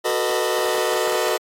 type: chord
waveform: sawtooth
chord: B dominant seventh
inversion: second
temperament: just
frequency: 370.4 / 444.5 / 493.9 / 617.4 Hz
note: F#4 / A4 / B4 / D#5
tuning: +2 / +18 / 0 / -14 cents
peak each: -21 dBFS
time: 0.04-1.38 s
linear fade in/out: 20 ms
effects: AAC 48 kbps